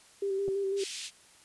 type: tone with vibrato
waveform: sine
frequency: 392.2 Hz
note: G4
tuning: 1 cent sharp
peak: -28 dBFS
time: 0.22-0.84 s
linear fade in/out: 5 ms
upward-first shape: square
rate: 6 Hz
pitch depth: 23 cents each way
type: clicks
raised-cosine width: 2 ms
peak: -29 dBFS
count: 2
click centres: 0.48 / 0.487 s
type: band-pass noise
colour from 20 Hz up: pink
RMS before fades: -40 dBFS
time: 0.76-1.11 s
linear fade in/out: 50 ms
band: 2600 to 9100 Hz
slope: 24 dB/octave
effects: white hiss -58 dBFS RMS until 1.44 s + resampled to 24000 Hz